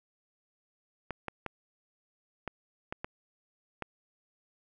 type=clicks; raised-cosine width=0.5 ms; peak=-20 dBFS; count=7; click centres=1.107 / 1.283 / 1.463 / 2.477 / 2.925 / 3.045 / 3.823 s; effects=none